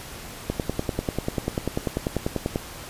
click train, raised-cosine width 2 ms, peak -10 dBFS, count 22, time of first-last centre 0.5-2.559 s, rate 10.2 Hz, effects pink hiss -39 dBFS RMS until 2.89 s + resampled to 32000 Hz

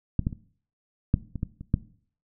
clicks, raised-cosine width 5 ms, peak -10 / -12 / -25 / -6 / -20 / -15 / -26 / -8 dBFS, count 8, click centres 0.193 / 0.269 / 0.328 / 1.141 / 1.357 / 1.431 / 1.61 / 1.741 s, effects noise-tail reverb RT60 0.5 s tail -18 dB re dry

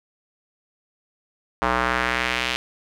square tone with band-pass filter sweep, 61.74 Hz, B1, in tune, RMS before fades -23 dBFS, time 1.62-2.56 s, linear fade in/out 0 ms, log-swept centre 1100 to 3000 Hz, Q 1.6, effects none

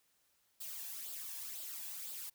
blue noise with flanger, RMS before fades -45 dBFS, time 0.6-2.3 s, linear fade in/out 10 ms, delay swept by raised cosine 0.24 to 1.2 ms, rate 2 Hz, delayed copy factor +0.5, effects white hiss -75 dBFS RMS until 2.34 s

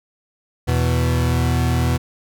40% pulse tone pair together, 82.21 / 123.47 Hz, E2 / B2, -4 / 0 cents, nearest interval perfect fifth, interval 704 cents, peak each -18 dBFS, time 0.67-1.98 s, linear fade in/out 20 ms, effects none

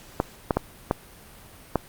clicks, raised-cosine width 1 ms, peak -6 dBFS, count 5, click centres 0.201 / 0.508 / 0.57 / 0.911 / 1.757 s, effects pink hiss -48 dBFS RMS until 1.88 s + Opus 48 kbps

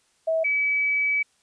sine tone pair in turn, 647 / 2288 Hz, E5 / D7, -32 / -46 cents, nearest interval octave + minor seventh, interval 2186 cents, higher second, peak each -20 dBFS, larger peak neither, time 0.27-0.44 / 0.44-1.23 s, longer second, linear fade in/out 10 ms, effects white hiss -65 dBFS RMS until 1.42 s + resampled to 22050 Hz

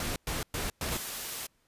pink noise bursts, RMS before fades -33 dBFS, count 4, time 0-0.97 s, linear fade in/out 2 ms, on 160 ms, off 110 ms
white noise, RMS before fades -37 dBFS, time 0.91-1.47 s, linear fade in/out 10 ms
effects pink hiss -71 dBFS RMS until 1.67 s + resampled to 32000 Hz

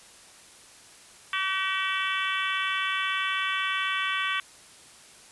harmonic tone, 381.7 Hz, G4, 46 cents flat, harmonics 3 / 4 / 5 / 6 / 7 / 8 / 9, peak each -31 / -32 / -33 / -34 / -34 / -35 / -36 dBFS, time 1.33-4.4 s, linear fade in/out 2 ms, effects white hiss -51 dBFS RMS until 5.31 s + resampled to 24000 Hz

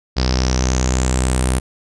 sawtooth tone with low-pass filter sweep, 63.6 Hz, C2, 48 cents flat, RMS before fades -17 dBFS, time 0.16-1.6 s, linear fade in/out 20 ms, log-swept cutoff 4900 to 9500 Hz, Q 7.4, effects none

